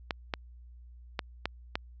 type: clicks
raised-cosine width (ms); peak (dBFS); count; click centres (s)
0.3; -14; 5; 0.108 / 0.338 / 1.192 / 1.456 / 1.755
effects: added 60 Hz sine -48 dBFS peak until 2 s + resampled to 16000 Hz